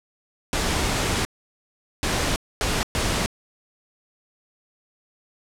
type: noise bursts at uneven times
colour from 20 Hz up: pink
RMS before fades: -23 dBFS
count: 4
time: 0.53-1.25 / 2.03-2.36 / 2.61-2.83 / 2.95-3.26 s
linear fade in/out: 0 ms
effects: low-pass 9000 Hz 12 dB/octave